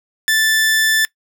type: tone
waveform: sawtooth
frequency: 1760 Hz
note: A6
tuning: in tune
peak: -9 dBFS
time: 0.28-1.05 s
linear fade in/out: 0 ms
effects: noise-tail reverb RT60 0.1 s tail -21 dB re dry